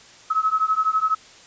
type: beating tone pair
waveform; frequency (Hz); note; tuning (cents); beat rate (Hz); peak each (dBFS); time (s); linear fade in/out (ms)
sine; 1281 / 1293; E6 / E6; -50 / -34; 12; -21; 0.3-1.15; 10
effects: white hiss -47 dBFS RMS until 1.46 s + resampled to 16000 Hz